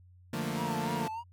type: chord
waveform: sawtooth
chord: Bb major seventh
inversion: first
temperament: equal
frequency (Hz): 146.83 / 174.61 / 220 / 233.1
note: D3 / F3 / A3 / Bb3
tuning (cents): 0 / 0 / 0 / 0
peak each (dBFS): -33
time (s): 0.33-1.08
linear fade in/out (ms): 5
type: tone with vibrato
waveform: triangle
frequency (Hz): 916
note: A#5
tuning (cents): -31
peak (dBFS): -33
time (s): 0.55-1.24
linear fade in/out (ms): 50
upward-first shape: sine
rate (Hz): 3.2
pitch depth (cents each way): 82
effects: added 90 Hz sine -54 dBFS peak until 1.32 s + MP3 96 kbps